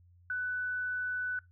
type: tone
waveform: sine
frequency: 1493 Hz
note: F#6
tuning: 15 cents sharp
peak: -31 dBFS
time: 0.3-1.39 s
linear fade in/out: 2 ms
effects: noise-tail reverb RT60 0.2 s tail -22 dB re dry + added 88 Hz sine -58 dBFS peak until 1.51 s